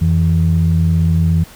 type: tone pair together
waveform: sine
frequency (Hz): 87 / 164.23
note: F2 / E3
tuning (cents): -6 / -6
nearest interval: major seventh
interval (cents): 1100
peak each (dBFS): -12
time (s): 0.01-1.44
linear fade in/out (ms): 10
effects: tanh soft clip ceiling -4 dBFS + pink hiss -40 dBFS RMS until 1.55 s